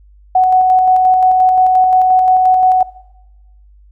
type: tone with tremolo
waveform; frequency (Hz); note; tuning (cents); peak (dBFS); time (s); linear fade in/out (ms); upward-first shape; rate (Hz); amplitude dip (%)
sine; 743; F#5; +7; -6; 0.35-2.83; 5; square; 5.7; 25
effects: noise-tail reverb RT60 1.0 s tail -20 dB re dry + added 50 Hz sine -41 dBFS peak until 3.91 s